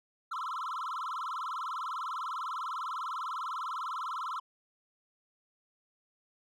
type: tone with vibrato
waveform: triangle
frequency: 1168 Hz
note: D6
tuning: 10 cents flat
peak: -32 dBFS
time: 0.31-4.4 s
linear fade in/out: 10 ms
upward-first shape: sine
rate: 20 Hz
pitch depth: 290 cents each way
effects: none